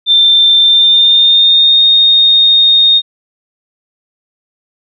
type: tone with pitch glide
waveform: sine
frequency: 3572 to 3694 Hz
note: A7 to A#7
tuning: +25 to -16 cents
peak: -4 dBFS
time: 0.06-3.02 s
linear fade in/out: 50 ms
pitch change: +59 cents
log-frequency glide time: 0.62-1.83 s
effects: none